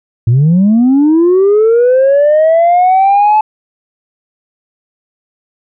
sine linear sweep, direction up, 109.7 to 867 Hz, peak -3 dBFS, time 0.27-3.41 s, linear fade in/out 5 ms, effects tanh soft clip ceiling -3 dBFS

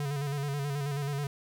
square tone with vibrato, 142.1 Hz, C#3, 43 cents sharp, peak -31 dBFS, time 0-1.27 s, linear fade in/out 2 ms, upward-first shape square, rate 9.3 Hz, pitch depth 44 cents each way, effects none

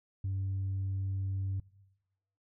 sine tone, 96.5 Hz, G2, 27 cents flat, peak -29 dBFS, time 0.24-1.6 s, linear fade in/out 5 ms, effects noise-tail reverb RT60 1.0 s tail -23 dB re dry + tanh soft clip ceiling -29 dBFS

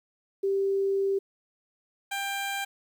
sine / 15% pulse tone pair in turn, 392 / 792.9 Hz, G4 / G5, 0 / +20 cents, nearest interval octave, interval 1220 cents, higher second, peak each -23 / -23 dBFS, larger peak neither, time 0.43-1.19 / 2.11-2.65 s, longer first, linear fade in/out 10 ms, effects 10-bit

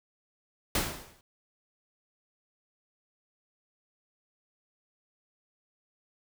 pink noise with exponential decay, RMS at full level -25 dBFS, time 0.75-1.21 s, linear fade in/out 2 ms, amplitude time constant 100 ms, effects none

